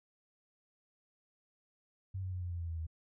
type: tone with pitch steps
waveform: sine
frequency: 95.2 / 92.92 / 90.69 / 88.52 / 86.4 / 84.33 / 82.3 / 80.33 Hz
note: F#2 / F#2 / F#2 / F2 / F2 / E2 / E2 / E2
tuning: +50 / +8 / -34 / +24 / -18 / +40 / -2 / -44 cents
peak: -36 dBFS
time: 2.14-2.868 s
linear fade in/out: 10 ms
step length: 91 ms
effects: none